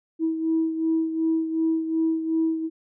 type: beating tone pair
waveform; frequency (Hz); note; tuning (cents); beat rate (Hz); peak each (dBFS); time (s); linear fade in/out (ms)
sine; 322.9 / 325.6; E4 / E4; -36 / -21; 2.7; -21 / -28; 0.19-2.7; 50
effects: tanh soft clip ceiling -14 dBFS